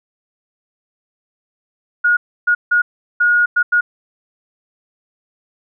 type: tone bursts at uneven times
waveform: sine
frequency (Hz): 1441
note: F#6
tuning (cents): -46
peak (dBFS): -10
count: 6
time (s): 2.04-2.17 / 2.47-2.55 / 2.71-2.82 / 3.2-3.46 / 3.56-3.63 / 3.72-3.81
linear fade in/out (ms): 10
effects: none